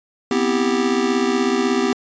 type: chord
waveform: square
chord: C major seventh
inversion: third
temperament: just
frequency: 245.3 / 261.6 / 327 / 392.4 Hz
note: B3 / C4 / E4 / G4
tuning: -12 / 0 / -14 / +2 cents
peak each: -22 / -24 / -26 / -21 dBFS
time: 0.31-1.93 s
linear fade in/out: 2 ms
effects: resampled to 16000 Hz